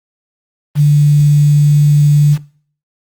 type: tone with quantisation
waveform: sine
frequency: 146.83 Hz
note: D3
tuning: in tune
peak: -5 dBFS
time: 0.75-2.38 s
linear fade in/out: 50 ms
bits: 5
effects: noise-tail reverb RT60 0.5 s tail -21 dB re dry + Opus 32 kbps